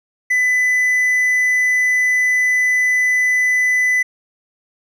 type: tone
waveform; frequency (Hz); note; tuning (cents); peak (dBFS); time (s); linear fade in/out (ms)
triangle; 2000; B6; +21; -11; 0.3-4.03; 10
effects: none